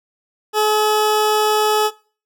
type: tone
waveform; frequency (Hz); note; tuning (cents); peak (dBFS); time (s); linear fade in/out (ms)
20% pulse; 426.6; G#4; +46; -9; 0.53-1.91; 50
effects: noise-tail reverb RT60 0.4 s tail -21 dB re dry